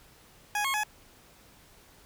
20% pulse tone with pitch steps, 831 / 1086 / 845 Hz, G#5 / C#6 / G#5, +1 / -36 / +30 cents, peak -22 dBFS, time 0.55-0.835 s, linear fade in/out 2 ms, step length 95 ms, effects pink hiss -57 dBFS RMS until 2.05 s

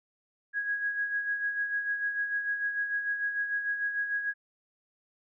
sine tone with tremolo, 1654 Hz, G#6, 8 cents flat, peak -26 dBFS, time 0.53-4.34 s, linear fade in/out 50 ms, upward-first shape sine, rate 6.7 Hz, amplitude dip 55%, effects none

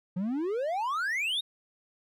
triangle exponential sweep, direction up, 172.3 to 3812 Hz, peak -26 dBFS, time 0.16-1.41 s, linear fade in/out 10 ms, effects none

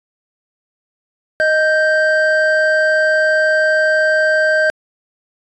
triangle tone pair together, 622.3 / 1568.1 Hz, D#5 / G6, 0 / 0 cents, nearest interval octave + major third, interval 1600 cents, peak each -12 dBFS, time 1.4-4.7 s, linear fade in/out 0 ms, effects resampled to 22050 Hz

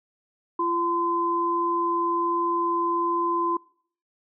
sine tone pair together, 342.1 / 1025 Hz, F4 / C6, -36 / -36 cents, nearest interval octave + perfect fifth, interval 1900 cents, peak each -27 / -23 dBFS, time 0.59-3.57 s, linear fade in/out 5 ms, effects noise-tail reverb RT60 0.6 s tail -25 dB re dry

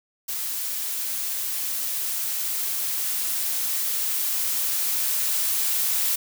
blue noise with level ramp, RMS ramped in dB -29 to -23 dBFS, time 0.28-6.16 s, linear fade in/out 10 ms, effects none

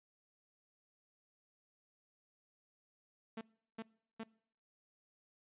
sawtooth tone bursts, 223.9 Hz, A3, 30 cents sharp, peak -38 dBFS, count 3, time 3.37-4.236 s, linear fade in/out 5 ms, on 42 ms, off 370 ms, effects noise-tail reverb RT60 0.6 s tail -23 dB re dry + resampled to 8000 Hz

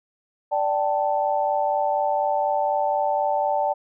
sine chord, D suspended fourth, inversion none, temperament equal with one note detuned, 587.3 / 775.9 / 880 Hz, D5 / G5 / A5, 0 / -18 / 0 cents, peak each -24 dBFS, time 0.51-3.74 s, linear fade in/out 20 ms, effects none

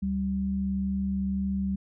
sine tone pair together, 72.6 / 194.1 Hz, D2 / G3, -19 / -17 cents, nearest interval octave + perfect fourth, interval 1702 cents, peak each -34 / -26 dBFS, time 0.02-1.76 s, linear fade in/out 10 ms, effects none

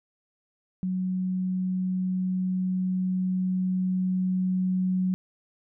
sine tone with level ramp, 185 Hz, F#3, in tune, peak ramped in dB -25 to -22 dBFS, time 0.83-5.14 s, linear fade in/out 0 ms, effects none

